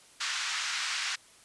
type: band-pass noise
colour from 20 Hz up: pink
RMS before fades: -33 dBFS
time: 0.2-1.16 s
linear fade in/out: 10 ms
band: 1300 to 6900 Hz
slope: 24 dB/octave
effects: white hiss -57 dBFS RMS until 1.44 s + resampled to 24000 Hz